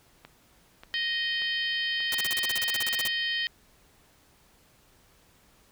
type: click train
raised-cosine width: 0.3 ms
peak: -28 dBFS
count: 5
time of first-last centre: 0.25-2.589 s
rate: 1.71 Hz
type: harmonic tone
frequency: 622.3 Hz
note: D#5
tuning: in tune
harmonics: 3 / 4 / 5 / 6 / 7 / 8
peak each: -30 / -40 / -30 / -41 / -38 / -42 dBFS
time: 0.94-3.47 s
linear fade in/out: 0 ms
type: noise bursts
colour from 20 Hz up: white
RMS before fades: -31 dBFS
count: 16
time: 2.12-3.076 s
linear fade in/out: 2 ms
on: 26 ms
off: 36 ms
effects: pink hiss -61 dBFS RMS until 5.71 s